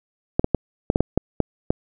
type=clicks; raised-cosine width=2 ms; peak=-3 dBFS; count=9; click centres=0.395 / 0.444 / 0.547 / 0.901 / 0.959 / 1.006 / 1.176 / 1.403 / 1.705 s; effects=none